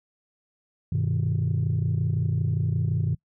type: chord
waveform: sine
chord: G augmented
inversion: none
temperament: equal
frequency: 98 / 123.47 / 155.56 Hz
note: G2 / B2 / D#3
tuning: 0 / 0 / 0 cents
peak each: -25 dBFS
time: 0.92-3.15 s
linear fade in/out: 5 ms
effects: noise-tail reverb RT60 0.1 s tail -24 dB re dry + tanh soft clip ceiling -17 dBFS